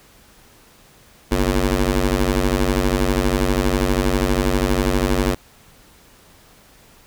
15% pulse ring-modulated tone, 95.2 Hz, F#2, 50 cents sharp, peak -7 dBFS, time 1.31-5.35 s, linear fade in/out 10 ms, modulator 149 Hz, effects pink hiss -50 dBFS RMS until 7.06 s

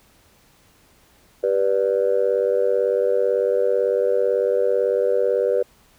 sine chord, G major, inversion none, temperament just, 392 / 490 / 588 Hz, G4 / B4 / D5, 0 / -14 / +2 cents, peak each -22 / -18 / -22 dBFS, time 1.43-5.63 s, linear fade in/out 10 ms, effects tanh soft clip ceiling -9 dBFS + pink hiss -56 dBFS RMS until 5.98 s

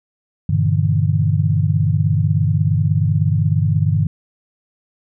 sine chord, E half-diminished seventh, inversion first, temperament just, 98.89 / 118.67 / 148.33 / 164.81 Hz, G2 / Bb2 / D3 / E3, +16 / +31 / +18 / 0 cents, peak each -17 / -21 / -17 / -22 dBFS, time 0.49-4.07 s, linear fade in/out 5 ms, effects none

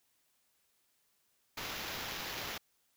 white noise with sample-and-hold, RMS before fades -41 dBFS, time 1.57-2.58 s, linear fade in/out 5 ms, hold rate 8820 Hz, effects white hiss -75 dBFS RMS until 2.96 s

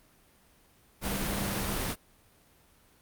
sine tone in noise, 198 Hz, G3, 18 cents sharp, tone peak -37 dBFS, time 1.01-1.78 s, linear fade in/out 50 ms, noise pink, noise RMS -32 dBFS, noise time 1.01-1.96 s, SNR -8 dB, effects pink hiss -62 dBFS RMS until 3.01 s + Opus 32 kbps

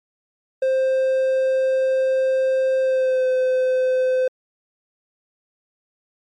triangle tone with pitch glide, 525 to 513.6 Hz, C5 to C5, +6 to -32 cents, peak -14 dBFS, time 0.62-4.28 s, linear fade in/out 5 ms, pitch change -38 cents, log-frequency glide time 2.81-3.27 s, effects MP3 48 kbps

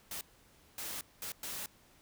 white noise bursts at uneven times, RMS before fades -41 dBFS, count 4, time 0.11-0.21 / 0.78-1.01 / 1.22-1.32 / 1.43-1.66 s, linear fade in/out 2 ms, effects pink hiss -64 dBFS RMS until 2.01 s

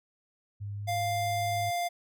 sine tone with pitch glide, 101.7 to 104.02 Hz, G#2 to G#2, -36 to +3 cents, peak -34 dBFS, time 0.6-1.71 s, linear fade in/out 20 ms, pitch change +39 cents, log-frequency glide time 0.76-0.92 s
square tone, 698.5 Hz, F5, in tune, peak -29 dBFS, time 0.87-1.89 s, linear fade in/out 20 ms
effects none

